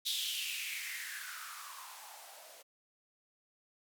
violet noise with band-pass filter sweep, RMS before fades -42 dBFS, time 0.05-2.63 s, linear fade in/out 20 ms, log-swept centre 3700 to 560 Hz, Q 5.9, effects none

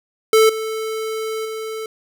square tone with level steps, 440 Hz, A4, in tune, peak -10 / -23 / -26 dBFS, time 0.33-1.86 s, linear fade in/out 2 ms, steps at 0.49 / 1.45 s, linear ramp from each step 5 ms, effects none

